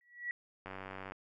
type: tone with exponential growth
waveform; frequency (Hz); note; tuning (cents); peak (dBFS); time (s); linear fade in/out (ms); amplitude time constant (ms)
sine; 1934; B6; -37; -32; 0.01-0.31; 1; 64
type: click train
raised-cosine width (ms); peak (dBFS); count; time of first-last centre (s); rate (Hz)
0.5; -29; 45; 0.66-1.121; 95.5
effects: none